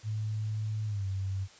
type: tone with pitch glide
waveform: sine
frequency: 107.6 to 96.42 Hz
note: A2 to G2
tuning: -38 to -28 cents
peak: -30 dBFS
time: 0.03-1.48 s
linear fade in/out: 50 ms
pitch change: -190 cents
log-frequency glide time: 0.86-1.06 s
effects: white hiss -55 dBFS RMS until 1.59 s + resampled to 16000 Hz